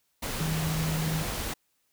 sine tone in noise, 158.6 Hz, D#3, 33 cents sharp, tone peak -27 dBFS, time 0.4-1.23 s, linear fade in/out 10 ms, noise pink, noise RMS -33 dBFS, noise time 0.22-1.54 s, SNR +3 dB, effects white hiss -73 dBFS RMS until 1.92 s

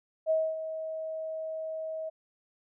sine tone with ADSR envelope, 637 Hz, D#5, 41 cents sharp, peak -22 dBFS, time 0.26-2.1 s, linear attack 43 ms, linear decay 250 ms, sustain -11 dB, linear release 16 ms, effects none

